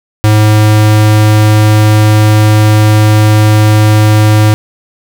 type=tone; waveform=square; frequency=106.9 Hz; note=A2; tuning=49 cents flat; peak=-4 dBFS; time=0.24-4.54 s; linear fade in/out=0 ms; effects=none